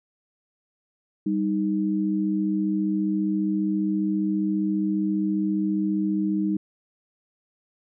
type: tone pair together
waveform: sine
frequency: 196.28 / 311.1 Hz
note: G3 / D#4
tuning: +2 / 0 cents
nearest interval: minor sixth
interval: 798 cents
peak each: -24 dBFS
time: 1.26-6.57 s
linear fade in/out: 5 ms
effects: none